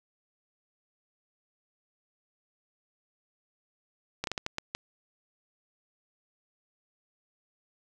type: slowing click train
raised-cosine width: 0.2 ms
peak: -14 dBFS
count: 7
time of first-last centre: 4.24-4.75 s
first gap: 32 ms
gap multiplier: 1.39
effects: none